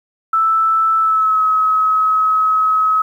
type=tone with pitch glide; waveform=sine; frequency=1318.5 to 1279.5 Hz; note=E6 to D#6; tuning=0 to +48 cents; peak=-11 dBFS; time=0.33-3.02 s; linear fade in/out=5 ms; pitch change=-52 cents; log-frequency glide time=0.99-1.42 s; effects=8-bit